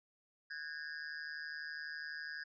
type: tone with amplitude modulation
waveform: square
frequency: 1644 Hz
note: G#6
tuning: 18 cents flat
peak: -39 dBFS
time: 0.5-2.44 s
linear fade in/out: 10 ms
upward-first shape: sine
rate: 152 Hz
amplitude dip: 90%
effects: resampled to 16000 Hz